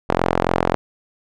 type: tone with band-pass filter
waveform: sawtooth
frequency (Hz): 43.65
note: F1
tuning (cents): 0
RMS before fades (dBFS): -19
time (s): 0.09-0.75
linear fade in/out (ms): 0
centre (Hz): 730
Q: 0.93
effects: none